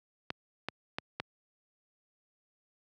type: clicks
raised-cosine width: 0.3 ms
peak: -17 dBFS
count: 4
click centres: 0.304 / 0.686 / 0.985 / 1.2 s
effects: high-pass 100 Hz 12 dB/octave